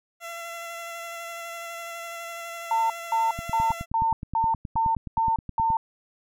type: tone with vibrato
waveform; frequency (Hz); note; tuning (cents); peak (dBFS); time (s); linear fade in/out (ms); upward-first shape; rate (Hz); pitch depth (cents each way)
15% pulse; 677; E5; +46; -28; 0.2-3.86; 50; square; 12; 11
type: tone bursts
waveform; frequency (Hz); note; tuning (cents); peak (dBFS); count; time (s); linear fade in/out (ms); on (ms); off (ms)
sine; 903; A5; +45; -20; 8; 2.71-5.77; 2; 190; 220
type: click train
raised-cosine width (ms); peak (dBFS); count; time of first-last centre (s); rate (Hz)
5; -21; 23; 3.39-5.703; 9.51
effects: none